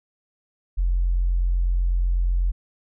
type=tone; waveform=sine; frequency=44.08 Hz; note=F1; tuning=17 cents sharp; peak=-17 dBFS; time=0.77-2.52 s; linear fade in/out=20 ms; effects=tanh soft clip ceiling -13 dBFS